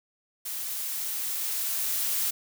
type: noise with level ramp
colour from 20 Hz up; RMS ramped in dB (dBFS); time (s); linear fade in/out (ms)
blue; -34 to -27; 0.45-2.31; 10
effects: none